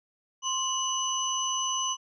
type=tone cluster; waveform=sine; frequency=1049 / 2945 / 6060 Hz; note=C6 / F#7 / F#8; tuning=+4 / -9 / +40 cents; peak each=-31 dBFS; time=0.42-1.97 s; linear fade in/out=50 ms; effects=none